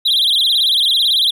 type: tone with vibrato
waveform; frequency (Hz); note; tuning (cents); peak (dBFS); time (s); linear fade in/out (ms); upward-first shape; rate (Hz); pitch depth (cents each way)
triangle; 3570; A7; +24; -10; 0.05-1.31; 10; sine; 18; 210
effects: none